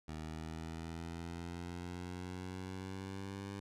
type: exponential sweep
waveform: 15% pulse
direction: up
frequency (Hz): 77.78 to 99.8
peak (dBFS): -36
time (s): 0.08-3.6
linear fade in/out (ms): 5
effects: low-pass 9000 Hz 12 dB/octave